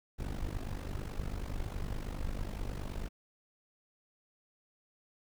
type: noise with amplitude modulation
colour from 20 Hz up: brown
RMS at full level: -34 dBFS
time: 0.18-3.09 s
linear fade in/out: 20 ms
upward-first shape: sine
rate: 49.4 Hz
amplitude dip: 80%
effects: none